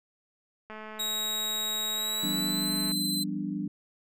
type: click train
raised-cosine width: 0.5 ms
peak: -28 dBFS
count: 480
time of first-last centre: 0.7-2.918 s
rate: 216 Hz
type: tone with pitch glide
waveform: sawtooth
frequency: 3806 to 4056 Hz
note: A#7 to B7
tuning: +35 to +45 cents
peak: -26 dBFS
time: 0.99-3.24 s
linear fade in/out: 10 ms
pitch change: +110 cents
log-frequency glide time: 1.94-2.69 s
type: chord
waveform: sine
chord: G dominant seventh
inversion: third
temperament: equal with one note detuned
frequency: 170.53 / 196 / 246.9 / 293.7 Hz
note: F3 / G3 / B3 / D4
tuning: -41 / 0 / 0 / 0 cents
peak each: -37 / -33 / -39 / -34 dBFS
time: 2.23-3.68 s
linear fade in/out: 5 ms
effects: none